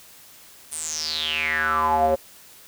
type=tone with band-pass filter sweep; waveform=square; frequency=78.4 Hz; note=D#2; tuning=14 cents sharp; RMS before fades=-23 dBFS; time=0.71-2.16 s; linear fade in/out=20 ms; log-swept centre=9700 to 550 Hz; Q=9; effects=white hiss -48 dBFS RMS until 2.67 s